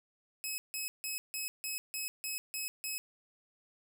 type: tone bursts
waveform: 10% pulse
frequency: 2565 Hz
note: E7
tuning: 48 cents flat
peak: -27 dBFS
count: 9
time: 0.44-2.98 s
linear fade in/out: 0 ms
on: 140 ms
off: 160 ms
effects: none